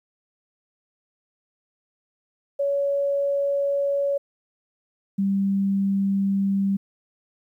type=tone pair in turn; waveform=sine; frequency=562 / 196.41 Hz; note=C#5 / G3; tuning=+24 / +4 cents; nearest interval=octave + tritone; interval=1820 cents; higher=first; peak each=-20 / -19 dBFS; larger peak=second; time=2.59-4.18 / 5.18-6.77 s; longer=neither; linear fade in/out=10 ms; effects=10-bit